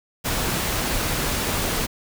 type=noise; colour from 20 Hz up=pink; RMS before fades=-24 dBFS; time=0.24-1.87 s; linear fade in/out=20 ms; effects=none